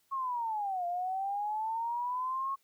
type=linear two-way sweep; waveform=sine; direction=down then up; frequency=1098 to 692 to 1098 Hz; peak=-31 dBFS; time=0.11-2.56 s; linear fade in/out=20 ms; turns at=0.86 s; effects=white hiss -72 dBFS RMS until 2.63 s